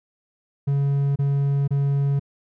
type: tone bursts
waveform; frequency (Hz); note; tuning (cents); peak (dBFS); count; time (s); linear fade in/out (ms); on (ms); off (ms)
triangle; 140.2; C#3; +20; -16; 3; 0.67-2.196; 10; 490; 28
effects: none